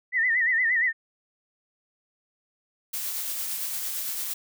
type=tone with vibrato; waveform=sine; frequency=1913 Hz; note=A#6; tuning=44 cents sharp; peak=-20 dBFS; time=0.12-0.93 s; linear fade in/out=50 ms; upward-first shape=sine; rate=8.6 Hz; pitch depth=110 cents each way
type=noise with tremolo; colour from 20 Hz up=blue; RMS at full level=-30 dBFS; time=2.93-4.34 s; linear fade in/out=10 ms; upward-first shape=sine; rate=8.8 Hz; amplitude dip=25%
effects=none